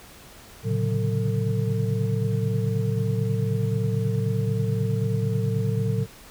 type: tone cluster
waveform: sine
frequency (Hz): 112.2 / 136.1 / 145.4 / 183.7 / 449.2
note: A2 / C#3 / D3 / F#3 / A4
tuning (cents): +34 / -31 / -17 / -12 / +36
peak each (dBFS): -24 / -28 / -32 / -29 / -31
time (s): 0.63-6.07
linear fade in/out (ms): 50
effects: pink hiss -47 dBFS RMS until 6.3 s